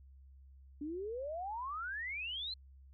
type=exponential sweep; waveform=sine; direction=up; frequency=283.3 to 4200 Hz; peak=-38 dBFS; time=0.81-2.54 s; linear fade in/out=5 ms; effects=added 67 Hz sine -55 dBFS peak until 2.93 s